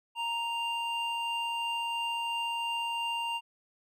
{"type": "tone pair together", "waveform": "triangle", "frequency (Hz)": [932.3, 2794], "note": ["A#5", "F7"], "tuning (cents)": [0, 0], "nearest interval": "octave + perfect fifth", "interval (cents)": 1900, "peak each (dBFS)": [-31, -32], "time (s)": [0.15, 3.41], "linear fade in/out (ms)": 50, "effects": []}